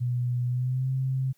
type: tone with pitch glide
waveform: sine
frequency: 123 to 131.83 Hz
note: B2 to C3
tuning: -7 to +13 cents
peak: -24 dBFS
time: 0-1.33 s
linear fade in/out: 20 ms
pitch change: +120 cents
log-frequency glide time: 0.47-0.9 s
effects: white hiss -68 dBFS RMS until 1.37 s